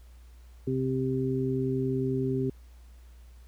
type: harmonic tone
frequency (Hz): 131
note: C3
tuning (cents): +2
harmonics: 1 / 2 / 3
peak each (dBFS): -30 / -30 / -30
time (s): 0.67-2.5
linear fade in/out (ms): 5
effects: added 60 Hz sine -48 dBFS peak until 3.47 s + pink hiss -64 dBFS RMS until 3.47 s